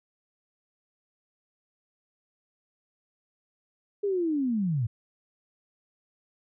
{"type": "linear sweep", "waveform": "sine", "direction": "down", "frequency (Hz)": [415.3, 104.7], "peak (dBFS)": -24, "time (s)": [4.03, 4.87], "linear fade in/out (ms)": 10, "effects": []}